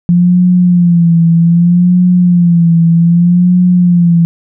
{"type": "tone with vibrato", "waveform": "sine", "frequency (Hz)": 173.2, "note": "F3", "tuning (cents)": -14, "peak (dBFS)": -4, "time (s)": [0.09, 4.25], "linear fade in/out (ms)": 0, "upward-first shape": "sine", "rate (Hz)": 0.64, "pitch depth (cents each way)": 67, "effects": []}